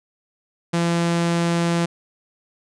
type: tone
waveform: sawtooth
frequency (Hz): 170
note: F3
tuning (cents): -46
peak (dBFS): -14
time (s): 0.73-1.86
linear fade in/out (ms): 10
effects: resampled to 22050 Hz